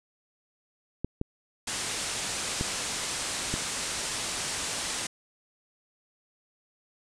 clicks, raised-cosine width 3 ms, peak -16 dBFS, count 4, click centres 1.046 / 1.214 / 2.611 / 3.54 s
white low-pass noise, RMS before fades -33 dBFS, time 1.67-5.07 s, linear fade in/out 5 ms, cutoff 9400 Hz, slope 48 dB/octave
effects none

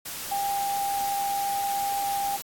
sine tone in noise, 798 Hz, G5, 31 cents sharp, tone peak -25 dBFS, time 0.31-2.37 s, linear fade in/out 10 ms, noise white, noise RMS -35 dBFS, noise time 0.05-2.42 s, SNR +7 dB, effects AAC 64 kbps

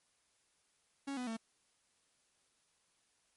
45% pulse tone with pitch steps, 277 / 249.6 / 225 Hz, C#4 / B3 / A3, -1 / +19 / +39 cents, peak -38 dBFS, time 1.07-1.37 s, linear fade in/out 10 ms, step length 100 ms, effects white hiss -75 dBFS RMS until 3.36 s + MP3 48 kbps

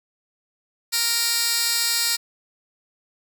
15% pulse tone with high-pass filter, 466.2 Hz, A#4, in tune, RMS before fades -22 dBFS, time 0.92-2.17 s, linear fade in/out 20 ms, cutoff 3900 Hz, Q 0.98, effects none

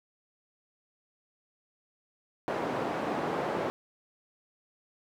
white band-pass noise, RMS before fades -32 dBFS, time 2.48-3.7 s, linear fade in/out 0 ms, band 200 to 750 Hz, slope 12 dB/octave, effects none

